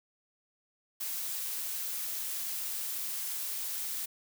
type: noise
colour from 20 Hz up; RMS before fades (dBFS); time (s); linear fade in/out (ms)
blue; -36; 1-4.06; 10
effects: none